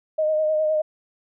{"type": "tone with vibrato", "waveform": "sine", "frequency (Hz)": 620, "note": "D#5", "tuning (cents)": -6, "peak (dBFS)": -18, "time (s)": [0.18, 0.82], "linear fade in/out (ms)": 10, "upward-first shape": "sine", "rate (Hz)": 9.7, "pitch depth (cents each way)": 26, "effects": []}